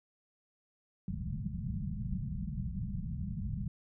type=low-pass noise; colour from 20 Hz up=white; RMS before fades=-37 dBFS; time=1.08-3.68 s; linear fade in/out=2 ms; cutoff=210 Hz; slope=96 dB/octave; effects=none